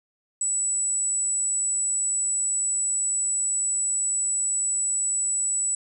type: tone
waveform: sine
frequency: 7902 Hz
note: B8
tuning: in tune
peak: -22 dBFS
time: 0.41-5.75 s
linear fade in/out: 2 ms
effects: none